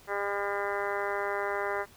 harmonic tone, 201.4 Hz, G3, 47 cents sharp, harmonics 2 / 3 / 4 / 5 / 6 / 7 / 8 / 9 / 10, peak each -34 / -36 / -37 / -38 / -39 / -39 / -40 / -41 / -41 dBFS, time 0.07-1.86 s, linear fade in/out 50 ms, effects pink hiss -56 dBFS RMS until 1.96 s

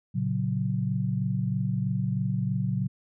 sine chord, F# major, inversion first, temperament just, 115.62 / 138.75 / 185 Hz, A#2 / C#3 / F#3, -14 / +2 / 0 cents, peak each -29 dBFS, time 0.14-2.88 s, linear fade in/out 20 ms, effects none

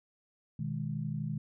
sine chord, G# minor, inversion first, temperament equal, 123.47 / 155.56 / 207.7 Hz, B2 / D#3 / G#3, 0 / 0 / 0 cents, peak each -38 / -35 / -39 dBFS, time 0.59-1.38 s, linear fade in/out 5 ms, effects none

